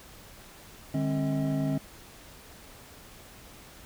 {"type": "tone cluster", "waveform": "triangle", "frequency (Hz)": [150.3, 201.9, 267.8, 638], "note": ["D3", "G#3", "C4", "D#5"], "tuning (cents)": [40, -49, 40, 43], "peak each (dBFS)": [-27, -35, -27, -35], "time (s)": [0.94, 1.78], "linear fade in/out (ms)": 5, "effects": ["pink hiss -50 dBFS RMS until 3.85 s"]}